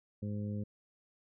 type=harmonic tone; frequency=103.83 Hz; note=G#2; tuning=in tune; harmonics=1 / 2 / 3 / 4 / 5; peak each=-37 / -38 / -51 / -51 / -50 dBFS; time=0.22-0.64 s; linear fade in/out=10 ms; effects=none